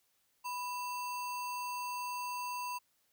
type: tone with sample-and-hold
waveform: sine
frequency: 987.8 Hz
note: B5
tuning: in tune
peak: -36 dBFS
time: 0.44-2.79 s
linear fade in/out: 20 ms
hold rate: 3675 Hz
effects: white hiss -75 dBFS RMS until 3.12 s